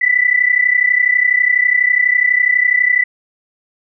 sine tone pair together, 1967 / 1999.1 Hz, B6 / B6, -7 / +21 cents, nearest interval unison, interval 28 cents, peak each -13 dBFS, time 0.01-3.04 s, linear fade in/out 10 ms, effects none

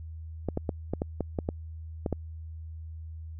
clicks, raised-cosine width 2 ms, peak -15 dBFS, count 10, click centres 0.487 / 0.574 / 0.692 / 0.936 / 1.019 / 1.207 / 1.388 / 1.489 / 2.062 / 2.127 s, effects added 80 Hz sine -38 dBFS peak until 3.39 s

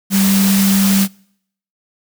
sine tone in noise, 195.2 Hz, G3, 7 cents flat, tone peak -11 dBFS, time 0.1-1.08 s, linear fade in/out 50 ms, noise white, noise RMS -19 dBFS, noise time 0.1-1.08 s, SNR +5 dB, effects noise-tail reverb RT60 0.7 s tail -26 dB re dry

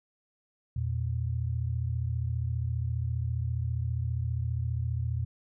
sine tone pair together, 84.2 / 119.08 Hz, E2 / A#2, +37 / +37 cents, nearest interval tritone, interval 600 cents, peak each -31 / -30 dBFS, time 0.76-5.25 s, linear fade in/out 5 ms, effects none

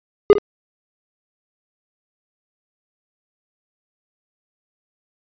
triangle tone with echo, 410.8 Hz, G#4, 19 cents flat, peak -3 dBFS, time 0.3-0.33 s, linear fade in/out 0 ms, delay 53 ms, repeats 1, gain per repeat -11 dB, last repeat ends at 0.383 s, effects resampled to 11025 Hz

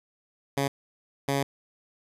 10% pulse tone bursts at uneven times, 138.9 Hz, C#3, 4 cents sharp, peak -16 dBFS, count 2, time 0.57-0.68 / 1.28-1.43 s, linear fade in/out 5 ms, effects resampled to 32000 Hz

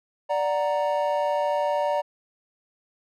triangle chord, D augmented, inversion none, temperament equal, 587.3 / 740 / 932.3 Hz, D5 / F#5 / A#5, 0 / 0 / 0 cents, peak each -22 / -28 / -25 dBFS, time 0.29-2.02 s, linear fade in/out 20 ms, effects none

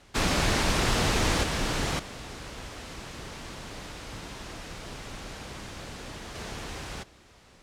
pink noise with level steps, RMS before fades -24 / -28 / -40 / -37 dBFS, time 0.14-7.04 s, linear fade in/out 20 ms, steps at 1.43 / 1.99 / 6.35 s, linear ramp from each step 5 ms, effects pink hiss -55 dBFS RMS until 7.62 s + low-pass 7000 Hz 12 dB/octave

